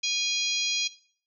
harmonic tone, 820 Hz, G#5, 22 cents flat, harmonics 3 / 4 / 5 / 6 / 7 / 8, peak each -30 / -31 / -32 / -33 / -33 / -34 dBFS, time 0.03-0.88 s, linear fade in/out 10 ms, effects noise-tail reverb RT60 0.5 s tail -18 dB re dry

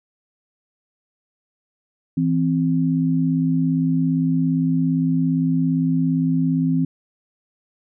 sine tone pair together, 164.09 / 261.6 Hz, E3 / C4, -8 / 0 cents, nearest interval minor sixth, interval 808 cents, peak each -19 dBFS, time 2.17-6.85 s, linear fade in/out 5 ms, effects none

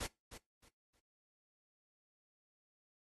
pink noise with echo, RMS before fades -41 dBFS, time 0-0.07 s, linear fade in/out 10 ms, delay 310 ms, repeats 3, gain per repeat -12 dB, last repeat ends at 1 s, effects noise-tail reverb RT60 0.2 s tail -20 dB re dry + AAC 32 kbps

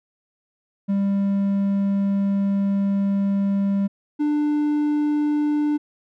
triangle tone pair in turn, 198.2 / 297 Hz, G3 / D4, +19 / +20 cents, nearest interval perfect fifth, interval 701 cents, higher second, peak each -16 dBFS, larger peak neither, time 0.88-3.88 / 4.19-5.78 s, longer first, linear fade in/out 20 ms, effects none

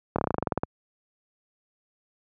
slowing click train, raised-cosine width 1 ms, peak -10 dBFS, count 13, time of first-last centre 0.16-0.634 s, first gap 25 ms, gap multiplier 1.08, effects high-pass 80 Hz 12 dB/octave

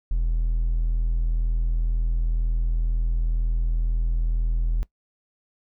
triangle tone, 41.02 Hz, E1, 8 cents flat, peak -17 dBFS, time 0.11-4.83 s, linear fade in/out 0 ms, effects noise-tail reverb RT60 0.1 s tail -21 dB re dry + tanh soft clip ceiling -14 dBFS

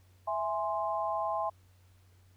sine chord, E augmented, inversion none, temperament equal, 659.3 / 830.6 / 1046.5 Hz, E5 / G#5 / B#5, 0 / 0 / 0 cents, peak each -34 dBFS, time 0.27-1.5 s, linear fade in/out 10 ms, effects added 92 Hz sine -59 dBFS peak until 2.36 s + pink hiss -69 dBFS RMS until 2.36 s

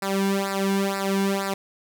sawtooth tone with flanger, 195.8 Hz, G3, 2 cents flat, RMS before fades -24 dBFS, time 0.02-1.54 s, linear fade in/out 5 ms, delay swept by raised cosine 0.31 to 1.61 ms, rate 2.1 Hz, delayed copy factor -0.9, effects none

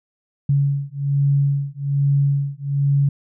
sine beating tone pair, 140 / 141.2 Hz, C#3 / C#3, +18 / +32 cents, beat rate 1.2 Hz, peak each -19 dBFS, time 0.49-3.09 s, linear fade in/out 5 ms, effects none

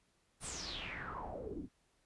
pink noise with low-pass filter sweep, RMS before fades -44 dBFS, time 0.4-1.69 s, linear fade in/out 50 ms, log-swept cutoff 10000 to 230 Hz, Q 7.2, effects pink hiss -75 dBFS RMS until 2.05 s + resampled to 24000 Hz

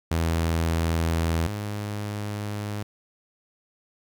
sawtooth tone pair in turn, 82.41 / 103.83 Hz, E2 / G#2, 0 / 0 cents, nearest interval major third, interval 400 cents, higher second, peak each -18 / -25 dBFS, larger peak first, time 0.11-1.47 / 1.47-2.83 s, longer neither, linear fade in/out 5 ms, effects 10-bit

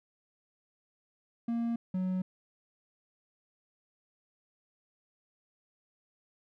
triangle tone pair in turn, 233.1 / 185.26 Hz, A#3 / F#3, 0 / +2 cents, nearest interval major third, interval 398 cents, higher first, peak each -27 dBFS, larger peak neither, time 1.48-1.76 / 1.94-2.22 s, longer neither, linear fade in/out 5 ms, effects none

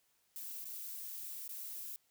violet noise with dropouts, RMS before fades -45 dBFS, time 0.36-1.96 s, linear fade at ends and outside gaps 0 ms, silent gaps 0.643-0.655 / 1.478-1.492 s, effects white hiss -75 dBFS RMS until 2.1 s

